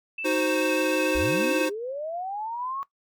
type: tone with vibrato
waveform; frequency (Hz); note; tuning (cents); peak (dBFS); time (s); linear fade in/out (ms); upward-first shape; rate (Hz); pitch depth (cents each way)
sine; 2614; E7; -15; -30; 0.18-1.66; 5; square; 6.8; 21
type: chord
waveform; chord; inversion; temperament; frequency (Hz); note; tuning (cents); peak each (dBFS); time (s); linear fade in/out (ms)
square; C diminished; first; equal; 311.1 / 370 / 523.3; Eb4 / Gb4 / C5; 0 / 0 / 0; -27 / -29 / -27; 0.24-1.7; 20
type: linear sweep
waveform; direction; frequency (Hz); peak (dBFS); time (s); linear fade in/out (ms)
sine; up; 43.65 to 1122; -29; 1.15-2.83; 0
effects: noise-tail reverb RT60 0.1 s tail -18 dB re dry